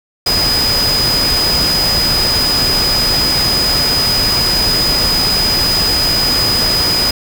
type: tone in noise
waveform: sine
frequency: 4978 Hz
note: D#8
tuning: in tune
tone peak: -12 dBFS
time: 0.26-7.11 s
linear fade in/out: 5 ms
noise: pink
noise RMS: -18 dBFS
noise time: 0.26-7.11 s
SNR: +3 dB
effects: none